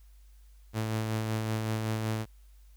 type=tone with tremolo; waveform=sawtooth; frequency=110 Hz; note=A2; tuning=in tune; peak=-24 dBFS; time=0.73-2.26 s; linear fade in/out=50 ms; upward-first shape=sine; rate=5.3 Hz; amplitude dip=30%; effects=added 50 Hz sine -52 dBFS peak until 2.76 s + white hiss -69 dBFS RMS until 2.76 s